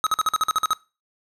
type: tone bursts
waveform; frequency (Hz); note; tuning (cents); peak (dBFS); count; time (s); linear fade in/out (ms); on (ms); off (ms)
square; 1274; D#6; +41; -18; 10; 0.04-0.732; 0; 26; 48
effects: noise-tail reverb RT60 0.3 s tail -21 dB re dry + low-pass 12000 Hz 12 dB/octave